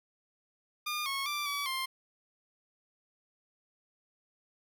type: tone with pitch steps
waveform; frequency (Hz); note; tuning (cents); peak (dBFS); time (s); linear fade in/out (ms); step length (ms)
15% pulse; 1210 / 1095 / 1177 / 1143 / 1055; D#6 / C#6 / D6 / D6 / C6; -49 / -22 / +3 / -47 / +14; -26; 0.86-1.86; 10; 200
effects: none